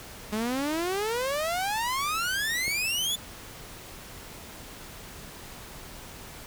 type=exponential sweep; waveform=sawtooth; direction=up; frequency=207.7 to 3520 Hz; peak=-23 dBFS; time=0.32-3.16 s; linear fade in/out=10 ms
type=click; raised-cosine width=2 ms; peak=-24 dBFS; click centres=2.68 s
effects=pink hiss -44 dBFS RMS until 6.46 s

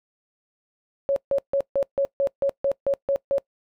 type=tone bursts; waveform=sine; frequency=554.4 Hz; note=C#5; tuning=in tune; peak=-18 dBFS; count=11; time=1.09-3.382 s; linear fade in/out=0 ms; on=72 ms; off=150 ms; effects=noise-tail reverb RT60 0.1 s tail -23 dB re dry

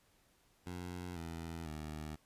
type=tone with pitch steps; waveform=15% pulse; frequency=89.2 / 82.75 / 76.76 Hz; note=F2 / E2 / D#2; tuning=+37 / +7 / -23 cents; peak=-36 dBFS; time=0.66-2.16 s; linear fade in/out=10 ms; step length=500 ms; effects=pink hiss -71 dBFS RMS until 2.25 s + resampled to 32000 Hz

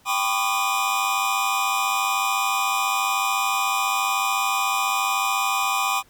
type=tone cluster; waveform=square; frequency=786 / 1003 / 1119 / 1213 / 2459 Hz; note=G5 / B5 / C#6 / D#6 / D#7; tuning=+4 / +26 / +16 / -44 / -21 cents; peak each=-28 dBFS; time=0.05-6.03 s; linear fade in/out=50 ms; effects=pink hiss -57 dBFS RMS until 6.09 s

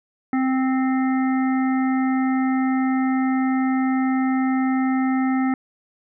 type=harmonic tone; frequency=261.6 Hz; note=C4; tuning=in tune; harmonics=1 / 3 / 5 / 7 / 8; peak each=-18 / -28 / -32 / -35 / -36 dBFS; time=0.33-5.54 s; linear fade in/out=2 ms; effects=none

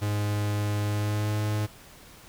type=tone with pitch glide; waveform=45% pulse; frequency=103.83 to 105.89 Hz; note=G#2 to G#2; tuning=0 to +34 cents; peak=-25 dBFS; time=0.01-1.67 s; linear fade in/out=20 ms; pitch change=+34 cents; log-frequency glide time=0.86-1.36 s; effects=pink hiss -50 dBFS RMS until 2.28 s

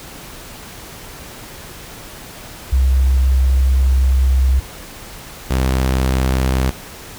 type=tone pair in turn; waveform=sine / sawtooth; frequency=65.41 / 65 Hz; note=C2 / C2; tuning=0 / -11 cents; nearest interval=unison; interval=11 cents; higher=first; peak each=-10 dBFS; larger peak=neither; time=2.72-4.6 / 5.5-6.71 s; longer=first; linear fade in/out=10 ms; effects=pink hiss -35 dBFS RMS until 7.18 s

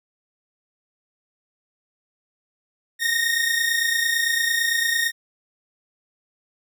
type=tone pair together; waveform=sawtooth; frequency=1835.8 / 1864.7 Hz; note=A#6 / A#6; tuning=-27 / 0 cents; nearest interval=unison; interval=27 cents; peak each=-19 dBFS; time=2.99-5.12 s; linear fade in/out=50 ms; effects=none

